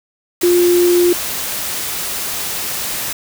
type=tone in noise; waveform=sine; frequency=351.9 Hz; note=F4; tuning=13 cents sharp; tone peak=-9 dBFS; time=0.43-1.13 s; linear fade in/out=5 ms; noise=white; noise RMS=-22 dBFS; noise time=0.41-3.13 s; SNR=+10 dB; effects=none